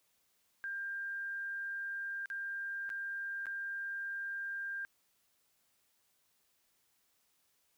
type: tone with dropouts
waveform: sine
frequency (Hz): 1595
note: G6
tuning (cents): +30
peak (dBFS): -37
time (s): 0.64-4.85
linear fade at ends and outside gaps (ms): 0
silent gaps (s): 2.258-2.301 / 2.893-2.901 / 3.457-3.467
effects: white hiss -75 dBFS RMS until 7.77 s